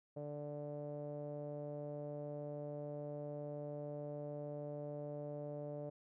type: tone with low-pass filter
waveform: sawtooth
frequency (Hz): 146.83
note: D3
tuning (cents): 0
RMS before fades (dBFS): -45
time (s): 0.16-5.9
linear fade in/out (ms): 10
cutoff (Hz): 570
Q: 5.5
effects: none